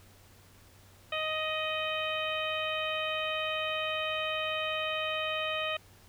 harmonic tone with a mistuned harmonic, 625 Hz, D#5, 8 cents sharp, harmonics 1 / 2 / 3 / 4 / 5 / 6, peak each -35 / -37 / -40 / -36 / -37 / -44 dBFS, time 1.12-5.77 s, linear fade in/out 5 ms, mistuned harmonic 5, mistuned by -32 cents, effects added 95 Hz sine -59 dBFS peak until 6.08 s + pink hiss -59 dBFS RMS until 6.08 s

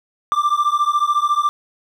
triangle beating tone pair, 1174.7 / 1188.7 Hz, D6 / D6, 0 / +21 cents, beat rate 14 Hz, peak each -16 dBFS, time 0.32-1.49 s, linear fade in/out 0 ms, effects none

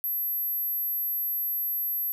sine tone, 12200 Hz, G9, 48 cents flat, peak -26 dBFS, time 0.04-2.12 s, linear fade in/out 0 ms, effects none

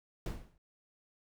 brown noise with exponential decay, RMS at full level -32 dBFS, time 0.26-0.58 s, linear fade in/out 2 ms, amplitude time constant 68 ms, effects none

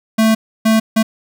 square tone bursts at uneven times, 221.2 Hz, A3, 9 cents sharp, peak -10 dBFS, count 3, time 0.18-0.35 / 0.65-0.8 / 0.96-1.03 s, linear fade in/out 10 ms, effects none

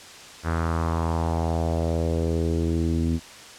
sawtooth tone with low-pass filter sweep, 82.41 Hz, E2, in tune, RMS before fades -24 dBFS, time 0.43-3.2 s, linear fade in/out 50 ms, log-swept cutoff 1500 to 260 Hz, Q 2.9, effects white hiss -43 dBFS RMS until 3.58 s + low-pass 7000 Hz 12 dB/octave

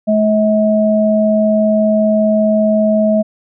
sine tone pair together, 214.8 / 640 Hz, A3 / D#5, -41 / +49 cents, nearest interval octave + perfect fifth, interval 1890 cents, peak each -12 dBFS, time 0.07-3.23 s, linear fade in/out 20 ms, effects none

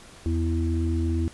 harmonic tone, 82.6 Hz, E2, 4 cents sharp, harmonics 1 / 3 / 4, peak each -23 / -31 / -29 dBFS, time 0.26-1.28 s, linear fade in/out 0 ms, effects pink hiss -48 dBFS RMS until 1.33 s + resampled to 24000 Hz

